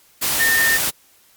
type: tone in noise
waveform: sine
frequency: 1817 Hz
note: A#6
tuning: 45 cents flat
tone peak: -15 dBFS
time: 0.39-0.78 s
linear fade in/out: 20 ms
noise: white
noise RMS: -20 dBFS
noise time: 0.21-0.91 s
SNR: +2 dB
effects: white hiss -54 dBFS RMS until 1.36 s + Opus 48 kbps